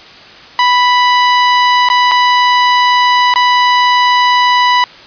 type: tone with dropouts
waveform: sawtooth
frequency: 987.8 Hz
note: B5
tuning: in tune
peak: -3 dBFS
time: 0.59-4.84 s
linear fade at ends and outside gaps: 1 ms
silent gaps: 1.888-1.9 / 2.113-2.117 / 3.339-3.358 s
effects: white hiss -35 dBFS RMS until 5.06 s + resampled to 11025 Hz